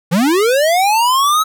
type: linear sweep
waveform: square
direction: up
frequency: 154.2 to 1300 Hz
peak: -11 dBFS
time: 0.11-1.44 s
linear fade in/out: 20 ms
effects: none